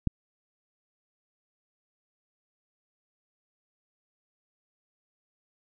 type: click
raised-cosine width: 5 ms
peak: -12 dBFS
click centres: 0.073 s
effects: none